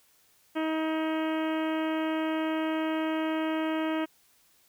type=harmonic tone; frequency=316.6 Hz; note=D#4; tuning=30 cents sharp; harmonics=1 / 2 / 3 / 4 / 5 / 6 / 7 / 8 / 9 / 10; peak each=-28 / -34 / -38 / -40 / -42 / -44 / -45 / -46 / -47 / -48 dBFS; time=0.55-4.06 s; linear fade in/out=20 ms; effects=white hiss -64 dBFS RMS until 4.68 s